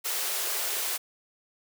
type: high-pass noise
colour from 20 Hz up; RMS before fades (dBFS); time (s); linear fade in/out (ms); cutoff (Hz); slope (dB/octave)
white; -30; 0.04-0.98; 20; 350; 96
effects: none